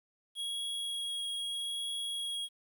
square tone with vibrato, 3308 Hz, G#7, 8 cents flat, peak -35 dBFS, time 0.35-2.49 s, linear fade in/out 50 ms, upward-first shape triangle, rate 0.79 Hz, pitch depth 9 cents each way, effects 11-bit

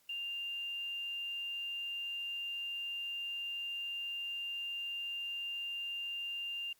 sine tone with quantisation, 2794 Hz, F7, in tune, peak -37 dBFS, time 0.09-6.73 s, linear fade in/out 5 ms, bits 10, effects white hiss -70 dBFS RMS until 6.79 s + Opus 48 kbps

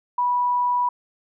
sine tone, 980 Hz, B5, 14 cents flat, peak -18 dBFS, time 0.18-0.89 s, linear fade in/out 5 ms, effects none

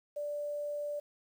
sine tone with quantisation, 586 Hz, D5, 4 cents flat, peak -34 dBFS, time 0.16-1 s, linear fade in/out 10 ms, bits 10, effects none

